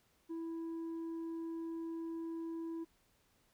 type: tone with tanh clipping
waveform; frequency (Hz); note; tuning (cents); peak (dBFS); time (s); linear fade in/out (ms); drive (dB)
triangle; 329.6; E4; 0; -40; 0.29-2.85; 20; 8
effects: pink hiss -73 dBFS RMS until 3.53 s